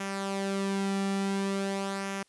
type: tone with flanger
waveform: sawtooth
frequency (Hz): 196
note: G3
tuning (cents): 0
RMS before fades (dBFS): -31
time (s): 0-2.23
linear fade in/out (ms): 5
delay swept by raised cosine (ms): 0.23 to 1.93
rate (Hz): 0.47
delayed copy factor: -0.5
effects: white hiss -68 dBFS RMS until 2.28 s + resampled to 24000 Hz